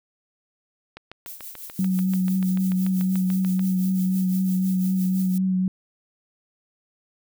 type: click train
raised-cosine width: 0.3 ms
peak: -22 dBFS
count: 19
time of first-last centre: 0.97-3.594 s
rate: 6.86 Hz
type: noise with tremolo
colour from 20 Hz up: violet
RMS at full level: -36 dBFS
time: 1.26-5.38 s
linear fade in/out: 2 ms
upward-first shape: triangle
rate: 5.9 Hz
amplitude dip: 70%
type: tone with vibrato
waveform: sine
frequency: 186.8 Hz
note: F#3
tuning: 17 cents sharp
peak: -19 dBFS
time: 1.79-5.68 s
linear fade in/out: 2 ms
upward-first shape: triangle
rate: 3.9 Hz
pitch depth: 23 cents each way
effects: none